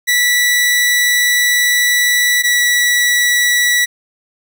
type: tone pair in turn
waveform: sawtooth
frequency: 1957 / 1947.6 Hz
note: B6 / B6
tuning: -16 / -25 cents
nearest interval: unison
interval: 9 cents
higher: first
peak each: -7 dBFS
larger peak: neither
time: 0.07-2.43 / 2.43-3.86 s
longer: first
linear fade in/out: 20 ms
effects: none